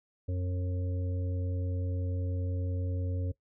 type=harmonic tone; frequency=90.3 Hz; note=F#2; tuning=42 cents flat; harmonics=1 / 3 / 5 / 6; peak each=-30 / -42 / -44 / -45 dBFS; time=0.28-3.32 s; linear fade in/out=10 ms; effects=noise-tail reverb RT60 0.1 s tail -18 dB re dry